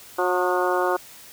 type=harmonic tone with a mistuned harmonic; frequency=181 Hz; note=F#3; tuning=38 cents flat; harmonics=2 / 3 / 4 / 5 / 6 / 7 / 8; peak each=-24 / -26 / -27 / -28 / -29 / -29 / -30 dBFS; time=0.18-0.97 s; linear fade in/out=10 ms; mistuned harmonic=7; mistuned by=-42 cents; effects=white hiss -45 dBFS RMS until 1.32 s